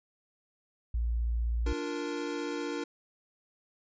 sine tone, 57.9 Hz, A#1, 11 cents flat, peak -27 dBFS, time 0.94-1.73 s, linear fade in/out 5 ms
square chord, Bb major, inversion first, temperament equal, 293.7 / 349.2 / 466.2 Hz, D4 / F4 / Bb4, 0 / 0 / 0 cents, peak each -37 / -39 / -38 dBFS, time 1.66-2.84 s, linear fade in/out 5 ms
effects resampled to 16000 Hz

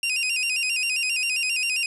sawtooth tone with vibrato, 2637 Hz, E7, in tune, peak -19 dBFS, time 0.03-1.86 s, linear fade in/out 2 ms, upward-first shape square, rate 7.5 Hz, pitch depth 86 cents each way, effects resampled to 24000 Hz + 8-bit

